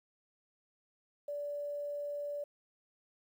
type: tone with quantisation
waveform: sine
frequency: 580 Hz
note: D5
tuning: 22 cents flat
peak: -36 dBFS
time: 1.28-2.44 s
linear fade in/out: 5 ms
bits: 11
effects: none